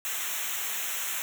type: noise with comb filter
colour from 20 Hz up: white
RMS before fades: -32 dBFS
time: 0.05-1.22 s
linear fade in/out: 0 ms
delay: 0.21 ms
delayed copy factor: -0.9
effects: none